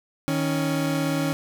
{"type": "tone pair together", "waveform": "30% pulse", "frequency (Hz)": [157.13, 277.2], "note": ["D#3", "C#4"], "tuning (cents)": [17, 0], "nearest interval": "minor seventh", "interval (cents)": 983, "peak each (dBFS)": [-23, -22], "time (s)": [0.28, 1.33], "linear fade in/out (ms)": 0, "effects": []}